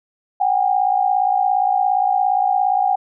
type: tone pair together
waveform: sine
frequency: 746.7 / 804 Hz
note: F#5 / G5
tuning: +16 / +44 cents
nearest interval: minor second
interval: 128 cents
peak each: -17 dBFS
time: 0.4-2.96 s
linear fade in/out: 10 ms
effects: none